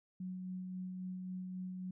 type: tone with tremolo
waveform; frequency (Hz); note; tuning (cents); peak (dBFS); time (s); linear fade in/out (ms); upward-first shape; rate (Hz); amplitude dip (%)
sine; 184.3; F#3; -7; -39; 0.2-1.91; 5; sine; 3.7; 25
effects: none